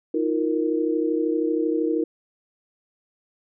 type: chord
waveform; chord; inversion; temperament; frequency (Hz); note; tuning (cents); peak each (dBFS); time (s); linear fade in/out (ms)
sine; Eb suspended second; none; equal with one note detuned; 316.4 / 349.2 / 466.2; Eb4 / F4 / Bb4; +29 / 0 / 0; -23 / -26 / -25; 0.14-2.04; 5
effects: none